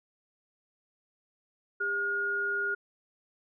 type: tone pair together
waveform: sine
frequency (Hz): 402.3 / 1430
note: G4 / F6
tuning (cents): +45 / +41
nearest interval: octave + minor seventh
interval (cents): 2196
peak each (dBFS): -37 / -28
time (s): 1.8-2.75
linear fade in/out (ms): 10
effects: none